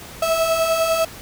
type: beating tone pair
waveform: 35% pulse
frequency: 645 / 655 Hz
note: E5 / E5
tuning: -38 / -11 cents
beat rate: 10 Hz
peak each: -23 / -16 dBFS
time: 0.22-1.05 s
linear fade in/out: 5 ms
effects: pink hiss -38 dBFS RMS until 1.21 s